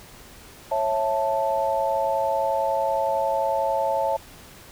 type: chord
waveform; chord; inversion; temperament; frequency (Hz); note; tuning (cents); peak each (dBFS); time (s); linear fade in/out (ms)
sine; A major; first; equal with one note detuned; 548.3 / 659.3 / 880; C#5 / E5 / A5; -19 / 0 / 0; -25 / -26 / -24; 0.71-4.17; 10
effects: pink hiss -46 dBFS RMS until 4.71 s